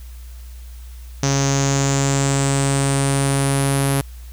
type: tone with low-pass filter sweep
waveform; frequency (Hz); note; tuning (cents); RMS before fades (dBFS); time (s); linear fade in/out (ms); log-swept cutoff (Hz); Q
sawtooth; 138; C#3; -7; -18; 1.23-4.01; 2; 6100 to 11000; 7.6
effects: added 60 Hz sine -33 dBFS peak until 4.32 s + white hiss -49 dBFS RMS until 4.32 s